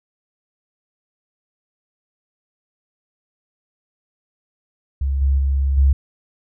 sine tone with level steps, 68.4 Hz, C#2, 23 cents flat, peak -17 / -13 / -15 / -10 dBFS, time 5.01-5.93 s, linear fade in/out 5 ms, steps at 5.21 / 5.38 / 5.77 s, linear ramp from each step 10 ms, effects none

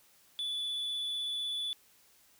sine tone with vibrato, 3458 Hz, A7, 31 cents flat, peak -30 dBFS, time 0.39-1.73 s, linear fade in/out 0 ms, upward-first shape sine, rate 16 Hz, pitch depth 9 cents each way, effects tanh soft clip ceiling -32 dBFS + white hiss -64 dBFS RMS until 2.39 s

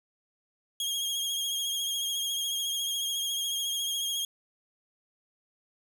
sawtooth tone with vibrato, 3260 Hz, G#7, 33 cents flat, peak -26 dBFS, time 0.8-4.25 s, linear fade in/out 2 ms, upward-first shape triangle, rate 14 Hz, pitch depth 45 cents each way, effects none

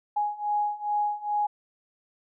sine beating tone pair, 830.6 / 833 Hz, G#5 / G#5, 0 / +5 cents, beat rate 2.4 Hz, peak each -29 / -27 dBFS, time 0.16-1.47 s, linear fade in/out 10 ms, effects none

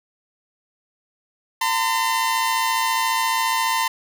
sawtooth tone pair together, 907 / 1021.6 Hz, A#5 / C6, -48 / -42 cents, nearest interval major second, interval 206 cents, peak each -18 dBFS, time 1.61-3.88 s, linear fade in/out 5 ms, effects none

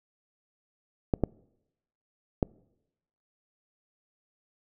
clicks, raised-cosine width 2 ms, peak -10 dBFS, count 3, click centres 1.138 / 1.237 / 2.428 s, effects noise-tail reverb RT60 0.9 s tail -25 dB re dry

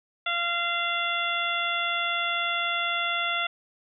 harmonic tone, 689 Hz, F5, 24 cents flat, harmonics 1 / 2 / 3 / 4 / 5, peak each -34 / -29 / -31 / -32 / -31 dBFS, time 0.26-3.47 s, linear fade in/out 5 ms, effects none

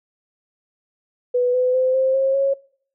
sine tone with pitch steps, 493.9 / 504.3 / 514.9 / 525.7 / 536.7 / 548 Hz, B4 / B4 / C5 / C5 / C5 / C#5, 0 / +36 / -28 / +8 / +44 / -20 cents, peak -15 dBFS, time 1.34-2.54 s, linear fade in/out 10 ms, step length 200 ms, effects noise-tail reverb RT60 0.6 s tail -24 dB re dry

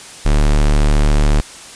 square tone, 36.97 Hz, D1, 12 cents sharp, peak -10 dBFS, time 0.25-1.41 s, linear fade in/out 10 ms, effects white hiss -35 dBFS RMS until 1.75 s + resampled to 22050 Hz

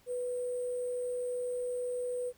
sine tone with sample-and-hold, 493.9 Hz, B4, in tune, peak -32 dBFS, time 0.06-2.33 s, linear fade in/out 50 ms, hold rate 8820 Hz, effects pink hiss -65 dBFS RMS until 2.37 s

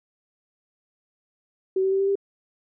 sine tone with pitch steps, 379.3 / 383.5 / 387.7 / 392 / 396.3 Hz, F#4 / G4 / G4 / G4 / G4, +43 / -38 / -19 / 0 / +19 cents, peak -19 dBFS, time 1.76-2.155 s, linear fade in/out 5 ms, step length 79 ms, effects none

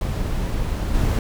brown noise with level steps, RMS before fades -23 / -19 dBFS, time 0.01-1.19 s, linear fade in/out 2 ms, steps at 0.94 s, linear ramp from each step 2 ms, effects none

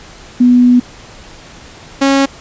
sine / sawtooth tone pair in turn, 246.3 / 274.1 Hz, B3 / C#4, -5 / -19 cents, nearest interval major second, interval 186 cents, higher second, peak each -4 dBFS, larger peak neither, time 0.4-0.8 / 2.01-2.26 s, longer first, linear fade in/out 10 ms, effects pink hiss -36 dBFS RMS until 2.4 s + resampled to 16000 Hz

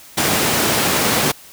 pink high-pass noise, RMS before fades -17 dBFS, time 0.17-1.32 s, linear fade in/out 10 ms, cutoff 160 Hz, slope 12 dB/octave, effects white hiss -42 dBFS RMS until 1.52 s

